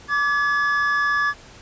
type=tone pair together; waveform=triangle; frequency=1163.3 / 1700 Hz; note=D6 / G#6; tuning=-17 / +40 cents; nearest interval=perfect fifth; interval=657 cents; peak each=-20 / -18 dBFS; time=0.08-1.34 s; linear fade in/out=50 ms; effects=pink hiss -45 dBFS RMS until 1.61 s + resampled to 16000 Hz